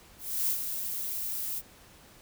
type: noise with ADSR envelope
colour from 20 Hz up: violet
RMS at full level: -27 dBFS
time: 0.18-1.62 s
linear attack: 310 ms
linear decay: 85 ms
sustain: -7 dB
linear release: 40 ms
effects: pink hiss -55 dBFS RMS until 2.21 s